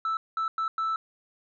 sine tone bursts at uneven times, 1318.5 Hz, E6, in tune, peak -23 dBFS, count 4, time 0.05-0.17 / 0.37-0.48 / 0.58-0.68 / 0.78-0.96 s, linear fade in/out 2 ms, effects tanh soft clip ceiling -24 dBFS

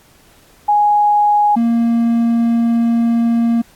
sine / triangle tone pair in turn, 830.6 / 232.6 Hz, G#5 / A#3, 0 / -4 cents, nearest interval octave + minor seventh, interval 2204 cents, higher first, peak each -9 dBFS, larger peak neither, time 0.68-1.56 / 1.56-3.62 s, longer second, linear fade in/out 10 ms, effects pink hiss -49 dBFS RMS until 3.75 s + AAC 64 kbps

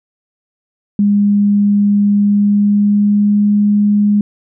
sine tone with pitch glide, 203.9 to 206.4 Hz, G#3 to G#3, -32 to -10 cents, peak -8 dBFS, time 0.99-4.21 s, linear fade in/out 2 ms, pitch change +22 cents, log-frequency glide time 2.14-3.49 s, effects none

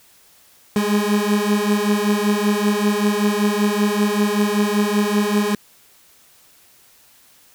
30% pulse beating tone pair, 205 / 210.2 Hz, G#3 / G#3, -22 / +21 cents, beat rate 5.2 Hz, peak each -16 / -17 dBFS, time 0.76-5.55 s, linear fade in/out 2 ms, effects white hiss -52 dBFS RMS until 7.54 s

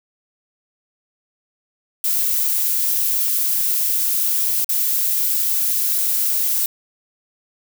violet noise with dropouts, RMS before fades -19 dBFS, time 2.04-6.66 s, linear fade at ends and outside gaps 2 ms, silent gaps 4.645-4.691 s, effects none

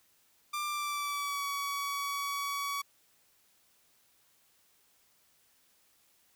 sawtooth tone with pitch glide, 1188 to 1130.4 Hz, D6 to C#6, +20 to +34 cents, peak -29 dBFS, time 0.53-2.82 s, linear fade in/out 10 ms, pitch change -86 cents, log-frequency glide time 0.65-1.45 s, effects white hiss -68 dBFS RMS until 6.35 s

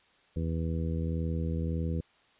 harmonic tone, 81.7 Hz, E2, 15 cents flat, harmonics 1 / 2 / 3 / 4 / 5 / 6, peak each -31 / -33 / -39 / -42 / -45 / -42 dBFS, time 0.36-2.01 s, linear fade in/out 5 ms, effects white hiss -64 dBFS RMS until 2.39 s + resampled to 8000 Hz

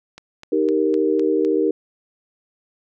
click train, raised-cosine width 0.2 ms, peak -21 dBFS, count 6, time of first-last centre 0.18-1.449 s, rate 3.94 Hz
sine chord, Eb major, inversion none, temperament equal, 311.1 / 392 / 466.2 Hz, Eb4 / G4 / Bb4, 0 / 0 / 0 cents, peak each -20 dBFS, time 0.52-1.71 s, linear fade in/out 5 ms
effects none

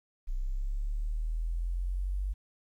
sine linear sweep, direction up, 30.87 to 49 Hz, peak -29 dBFS, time 0.27-2.34 s, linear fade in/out 20 ms, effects 11-bit

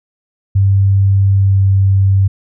sine tone with pitch glide, 98 to 97.15 Hz, G2 to G2, 0 to -15 cents, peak -7 dBFS, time 0.55-2.28 s, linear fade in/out 10 ms, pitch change -15 cents, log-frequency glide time 1.34-1.62 s, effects none

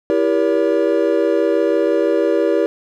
triangle chord, E diminished seventh, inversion none, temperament just, 329.6 / 395.6 / 474.7 / 569.6 Hz, E4 / G4 / Bb4 / Db5, 0 / +16 / +31 / +47 cents, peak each -17 dBFS, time 0.1-2.66 s, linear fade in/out 0 ms, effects none

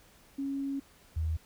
sine tone pair in turn, 275.7 / 79.91 Hz, C#4 / D#2, -9 / +47 cents, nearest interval octave + major sixth, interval 2144 cents, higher first, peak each -31 / -28 dBFS, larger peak second, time 0.38-0.8 / 1.16-1.37 s, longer first, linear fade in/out 10 ms, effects pink hiss -60 dBFS RMS until 1.45 s

